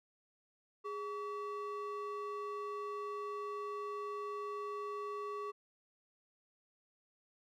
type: ring-modulated tone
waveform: triangle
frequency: 775 Hz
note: G5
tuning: 20 cents flat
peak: -34 dBFS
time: 0.84-5.52 s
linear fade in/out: 20 ms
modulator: 362 Hz
effects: none